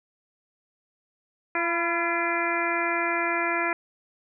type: harmonic tone with a mistuned harmonic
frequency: 341.1 Hz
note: F4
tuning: 41 cents flat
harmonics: 1 / 2 / 3 / 4 / 5 / 6 / 7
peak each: -31 / -31 / -31 / -31 / -31 / -31 / -31 dBFS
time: 1.55-3.73 s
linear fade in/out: 2 ms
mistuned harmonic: 3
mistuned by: -43 cents
effects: none